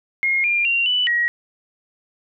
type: tone with pitch steps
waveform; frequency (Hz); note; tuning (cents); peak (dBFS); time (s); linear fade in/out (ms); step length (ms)
sine; 2145 / 2398 / 2762 / 2977 / 1902; C7 / D7 / F7 / F#7 / A#6; +42 / +36 / -20 / +10 / +34; -16; 0.23-1.28; 0; 210
effects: none